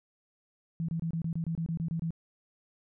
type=tone bursts; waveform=sine; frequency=164.81 Hz; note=E3; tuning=in tune; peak=-29 dBFS; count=12; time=0.8-2.106 s; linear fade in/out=0 ms; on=85 ms; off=26 ms; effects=none